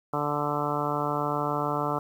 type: harmonic tone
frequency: 146.83 Hz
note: D3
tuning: in tune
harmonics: 1 / 2 / 3 / 4 / 5 / 6 / 7 / 8 / 9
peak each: -34 / -34 / -34 / -34 / -34 / -34 / -34 / -34 / -34 dBFS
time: 0.13-1.99 s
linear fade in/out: 5 ms
effects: 9-bit